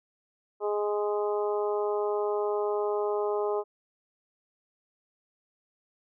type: harmonic tone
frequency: 207.7 Hz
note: G#3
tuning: in tune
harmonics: 2 / 3 / 4 / 5 / 6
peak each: -27 / -34 / -35 / -38 / -41 dBFS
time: 0.6-3.64 s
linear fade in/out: 50 ms
effects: none